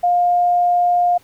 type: tone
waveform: sine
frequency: 707 Hz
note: F5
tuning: 21 cents sharp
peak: -12 dBFS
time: 0.03-1.18 s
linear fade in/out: 10 ms
effects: pink hiss -52 dBFS RMS until 1.23 s